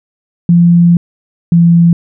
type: tone pair in turn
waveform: sine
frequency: 172.1 / 169.83 Hz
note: F3 / F3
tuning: -25 / -48 cents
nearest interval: unison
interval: 23 cents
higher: first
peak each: -3 dBFS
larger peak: neither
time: 0.49-0.97 / 1.52-1.93 s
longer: first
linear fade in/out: 2 ms
effects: none